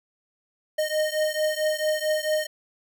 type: beating tone pair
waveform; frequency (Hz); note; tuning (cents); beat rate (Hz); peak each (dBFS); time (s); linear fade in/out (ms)
square; 614 / 618.5; D#5 / D#5; -23 / -10; 4.5; -26 / -27; 0.78-2.47; 10
effects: none